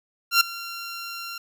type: tone with ADSR envelope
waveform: 15% pulse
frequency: 1376 Hz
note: F6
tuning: 26 cents flat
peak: -6 dBFS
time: 0.31-1.38 s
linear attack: 97 ms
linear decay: 7 ms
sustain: -20 dB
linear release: 3 ms
effects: none